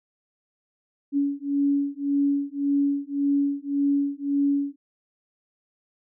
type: beating tone pair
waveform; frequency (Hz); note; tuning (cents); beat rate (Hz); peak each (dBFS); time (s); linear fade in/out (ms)
sine; 281.4 / 283.2; C#4 / C#4; +26 / +37; 1.8; -24; 1.12-4.76; 50
effects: none